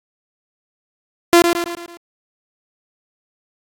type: tone with echo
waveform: sawtooth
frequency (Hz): 343.3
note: F4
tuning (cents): -30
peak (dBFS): -3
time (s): 1.33-1.42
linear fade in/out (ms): 0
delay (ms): 110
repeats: 5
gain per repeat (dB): -6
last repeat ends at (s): 1.97
effects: AAC 48 kbps